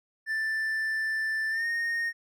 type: tone with pitch glide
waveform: triangle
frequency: 1768 to 1850.5 Hz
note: A6 to A#6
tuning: +8 to -13 cents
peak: -25 dBFS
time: 0.26-2.13 s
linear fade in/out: 50 ms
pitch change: +79 cents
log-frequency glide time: 1.5-1.66 s
effects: none